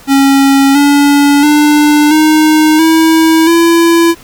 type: tone with pitch steps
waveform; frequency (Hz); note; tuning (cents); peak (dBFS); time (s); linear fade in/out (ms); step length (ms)
square; 274.3 / 285.6 / 297.4 / 309.7 / 322.5 / 335.8; C#4 / D4 / D4 / D#4 / E4 / E4; -18 / -48 / +22 / -8 / -38 / +32; -5; 0.07-4.15; 50; 680
effects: pink hiss -37 dBFS RMS until 4.23 s